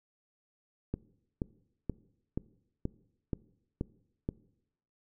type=click train; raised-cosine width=3 ms; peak=-19 dBFS; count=8; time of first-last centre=0.94-4.289 s; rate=2.09 Hz; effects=noise-tail reverb RT60 0.8 s tail -21 dB re dry